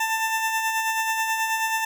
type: tone with tremolo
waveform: 20% pulse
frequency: 890 Hz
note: A5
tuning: 20 cents sharp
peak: -16 dBFS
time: 0-1.85 s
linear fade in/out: 5 ms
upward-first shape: sine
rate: 9.3 Hz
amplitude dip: 40%
effects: none